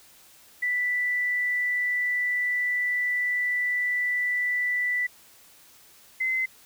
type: tone pair in turn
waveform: sine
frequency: 1975.5 / 2054 Hz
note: B6 / C7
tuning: 0 / -33 cents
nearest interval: minor second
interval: 67 cents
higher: second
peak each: -23 dBFS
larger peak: neither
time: 0.62-5.07 / 6.2-6.46 s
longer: first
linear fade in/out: 10 ms
effects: white hiss -54 dBFS RMS until 6.65 s